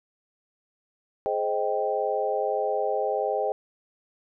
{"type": "chord", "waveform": "sine", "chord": "Ab major seventh", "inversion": "none", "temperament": "equal with one note detuned", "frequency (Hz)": [421.8, 523.3, 622.3, 784], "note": ["Ab4", "C5", "Eb5", "G5"], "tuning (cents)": [27, 0, 0, 0], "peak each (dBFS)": -29, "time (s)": [1.26, 3.52], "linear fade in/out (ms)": 0, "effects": []}